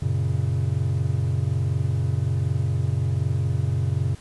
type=chord; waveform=triangle; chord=F# major; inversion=none; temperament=equal with one note detuned; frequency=92.5 / 116.54 / 137.79 Hz; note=F#2 / A#2 / C#3; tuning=0 / 0 / -10 cents; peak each=-23 dBFS; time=0.02-4.15 s; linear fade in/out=5 ms; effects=pink hiss -49 dBFS RMS until 4.2 s + resampled to 24000 Hz